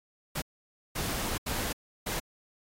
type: noise bursts at uneven times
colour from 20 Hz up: pink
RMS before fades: -33 dBFS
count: 4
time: 0.35-0.42 / 0.95-1.38 / 1.46-1.73 / 2.06-2.2 s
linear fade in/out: 10 ms
effects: AAC 48 kbps